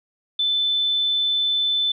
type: tone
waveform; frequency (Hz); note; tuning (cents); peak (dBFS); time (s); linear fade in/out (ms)
sine; 3520; A7; 0; -18; 0.39-1.92; 5
effects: none